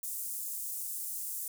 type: high-pass noise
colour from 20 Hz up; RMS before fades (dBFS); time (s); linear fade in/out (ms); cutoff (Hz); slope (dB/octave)
pink; -38; 0.03-1.48; 2; 8300; 24
effects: none